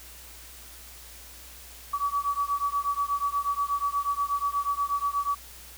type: beating tone pair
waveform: sine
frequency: 1138 / 1146.3 Hz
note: C#6 / D6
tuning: +45 / -42 cents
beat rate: 8.3 Hz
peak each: -28 / -28 dBFS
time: 1.93-5.35 s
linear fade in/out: 10 ms
effects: added 60 Hz sine -50 dBFS peak until 5.77 s + white hiss -47 dBFS RMS until 5.77 s